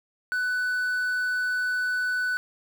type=tone with quantisation; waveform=triangle; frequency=1493 Hz; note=F#6; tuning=15 cents sharp; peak=-22 dBFS; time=0.32-2.37 s; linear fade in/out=0 ms; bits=8; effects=none